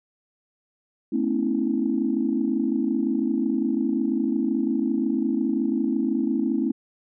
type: tone cluster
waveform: sine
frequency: 220.6 / 253 / 278.6 / 327.3 Hz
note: A3 / B3 / C#4 / E4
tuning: +5 / +42 / +9 / -12 cents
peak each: -26 dBFS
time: 1.12-6.72 s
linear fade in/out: 10 ms
effects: tanh soft clip ceiling -10 dBFS